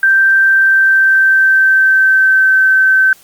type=tone with pitch glide; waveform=sine; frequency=1568 to 1541.1 Hz; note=G6 to G6; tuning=0 to -30 cents; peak=-6 dBFS; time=0.03-3.13 s; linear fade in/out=2 ms; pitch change=-30 cents; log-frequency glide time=0.43-2.56 s; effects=white hiss -44 dBFS RMS until 3.23 s + Opus 32 kbps